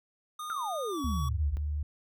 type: tone with pitch glide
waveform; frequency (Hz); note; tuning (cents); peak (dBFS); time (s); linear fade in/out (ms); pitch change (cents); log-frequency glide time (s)
square; 1226 to 1130.8; D#6 to C#6; -26 to +34; -37; 0.39-1.29; 5; -140; 0.88-1.01
type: exponential sweep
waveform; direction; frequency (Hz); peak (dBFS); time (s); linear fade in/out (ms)
sine; down; 1424 to 49.92; -32; 0.5-1.57; 0
type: tone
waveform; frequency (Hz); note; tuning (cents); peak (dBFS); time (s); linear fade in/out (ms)
sine; 74.3; D2; +21; -29; 1.04-1.83; 5
effects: none